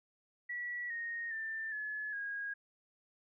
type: tone with pitch steps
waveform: sine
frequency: 1940 / 1859.9 / 1783.1 / 1709.5 / 1638.9 Hz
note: B6 / A#6 / A6 / G#6 / G#6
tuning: -31 / -4 / +23 / +50 / -23 cents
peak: -37 dBFS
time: 0.49-2.54 s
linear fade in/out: 10 ms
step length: 410 ms
effects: none